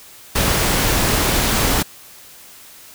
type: noise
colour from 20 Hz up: pink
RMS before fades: -17 dBFS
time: 0.35-1.83 s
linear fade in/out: 10 ms
effects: white hiss -42 dBFS RMS until 2.94 s